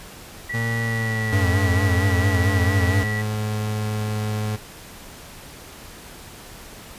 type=tone; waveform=sine; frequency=1946 Hz; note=B6; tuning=26 cents flat; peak=-26 dBFS; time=0.49-3.22 s; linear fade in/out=10 ms
type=tone with pitch glide; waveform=35% pulse; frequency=115.1 to 106.77 Hz; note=A#2 to G#2; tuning=-22 to +48 cents; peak=-21 dBFS; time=0.53-4.57 s; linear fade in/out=20 ms; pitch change=-130 cents; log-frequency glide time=0.82-1.5 s
type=tone with vibrato; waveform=square; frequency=92.5 Hz; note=F#2; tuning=in tune; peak=-19 dBFS; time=1.32-3.04 s; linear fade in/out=10 ms; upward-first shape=sine; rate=4.4 Hz; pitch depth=85 cents each way
effects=pink hiss -41 dBFS RMS until 6.98 s + resampled to 32000 Hz